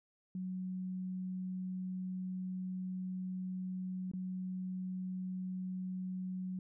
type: tone with dropouts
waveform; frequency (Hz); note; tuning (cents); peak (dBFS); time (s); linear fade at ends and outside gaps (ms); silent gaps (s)
sine; 185; F#3; 0; -37; 0.35-6.59; 2; 4.115-4.135
effects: none